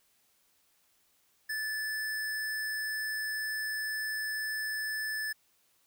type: tone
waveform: square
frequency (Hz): 1743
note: A6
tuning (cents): -17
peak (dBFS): -33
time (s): 1.49-5.33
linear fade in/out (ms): 10
effects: white hiss -70 dBFS RMS until 5.86 s